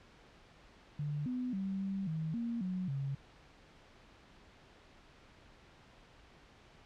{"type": "tone with pitch steps", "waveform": "sine", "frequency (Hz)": [147.1, 250.7, 193.1, 194.4, 158.7, 233.7, 184, 137.6], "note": ["D3", "B3", "G3", "G3", "D#3", "A#3", "F#3", "C#3"], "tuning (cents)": [3, 26, -26, -14, 35, 5, -9, -12], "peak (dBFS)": -34, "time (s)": [0.99, 3.15], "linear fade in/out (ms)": 5, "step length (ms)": 270, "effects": ["pink hiss -60 dBFS RMS until 6.85 s", "low-pass 4000 Hz 12 dB/octave"]}